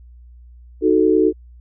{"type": "chord", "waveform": "sine", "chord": "D# diminished", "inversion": "none", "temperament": "equal", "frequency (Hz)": [311.1, 370, 440], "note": ["D#4", "F#4", "A4"], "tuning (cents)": [0, 0, 0], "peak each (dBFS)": -16, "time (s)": [0.81, 1.33], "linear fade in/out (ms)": 50, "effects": ["added 60 Hz sine -40 dBFS peak until 1.6 s"]}